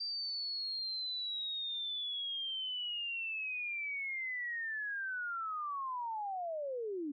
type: linear sweep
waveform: sine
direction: down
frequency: 4699 to 274.4 Hz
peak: -36 dBFS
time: 0-7.12 s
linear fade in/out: 10 ms
effects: none